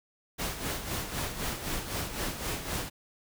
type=noise with tremolo; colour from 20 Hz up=pink; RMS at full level=-32 dBFS; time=0.38-2.9 s; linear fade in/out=20 ms; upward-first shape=sine; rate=3.9 Hz; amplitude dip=60%; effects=none